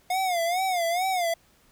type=tone with vibrato; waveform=square; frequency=715 Hz; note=F5; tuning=41 cents sharp; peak=-24 dBFS; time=0.1-1.34 s; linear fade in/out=5 ms; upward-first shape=sine; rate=2.3 Hz; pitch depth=120 cents each way; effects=pink hiss -61 dBFS RMS until 1.71 s